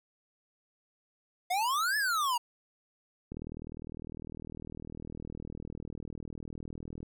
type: exponential two-way sweep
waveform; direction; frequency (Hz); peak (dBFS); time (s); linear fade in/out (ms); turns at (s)
square; up then down; 698.5 to 1760 to 922; -28; 1.5-2.38; 10; 1.97
type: click train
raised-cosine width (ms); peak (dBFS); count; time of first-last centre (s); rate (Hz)
3; -29; 149; 3.32-7.029; 39.9
effects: none